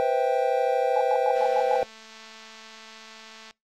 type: chord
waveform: triangle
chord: C major seventh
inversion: third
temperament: just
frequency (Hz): 490.5 / 523.3 / 654.1 / 784.9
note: B4 / C5 / E5 / G5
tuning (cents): -12 / 0 / -14 / +2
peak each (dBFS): -24 / -24 / -27 / -24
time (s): 0-1.83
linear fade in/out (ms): 0
type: tone bursts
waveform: sine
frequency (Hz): 828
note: G#5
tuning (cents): -5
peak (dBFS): -23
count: 6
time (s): 0.96-1.76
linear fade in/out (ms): 2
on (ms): 50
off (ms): 100
type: click train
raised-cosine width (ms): 0.2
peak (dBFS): -30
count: 476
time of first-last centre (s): 1.36-3.509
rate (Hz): 221
effects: noise-tail reverb RT60 0.2 s tail -23 dB re dry + AAC 48 kbps